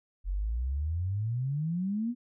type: exponential sweep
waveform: sine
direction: up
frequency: 43.94 to 248.5 Hz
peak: -28 dBFS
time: 0.24-2.15 s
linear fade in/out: 50 ms
effects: none